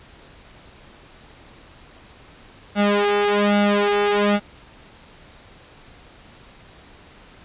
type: tone with flanger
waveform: sawtooth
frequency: 204.8 Hz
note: G#3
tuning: 24 cents flat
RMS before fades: -18 dBFS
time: 2.75-4.4 s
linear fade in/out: 50 ms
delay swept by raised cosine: 1.4 to 2.6 ms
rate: 1.2 Hz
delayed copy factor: +0.95
effects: pink hiss -47 dBFS RMS until 7.44 s + resampled to 8000 Hz